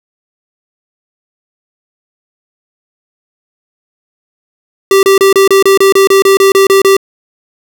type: tone bursts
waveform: square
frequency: 390 Hz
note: G4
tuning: 9 cents flat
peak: -4 dBFS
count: 14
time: 4.91-6.967 s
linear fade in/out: 2 ms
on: 120 ms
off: 29 ms
effects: none